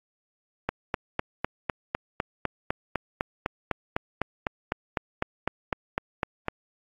click train, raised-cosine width 0.5 ms, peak -10 dBFS, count 24, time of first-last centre 0.69-6.483 s, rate 3.97 Hz, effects AAC 48 kbps

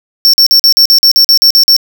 square tone bursts, 5450 Hz, F8, 43 cents flat, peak -3 dBFS, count 12, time 0.25-1.765 s, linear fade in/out 0 ms, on 85 ms, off 45 ms, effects none

